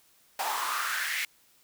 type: noise with high-pass filter sweep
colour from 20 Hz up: pink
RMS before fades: -31 dBFS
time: 0.39-1.25 s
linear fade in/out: 2 ms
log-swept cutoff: 780 to 2200 Hz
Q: 4.6
effects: white hiss -63 dBFS RMS until 1.63 s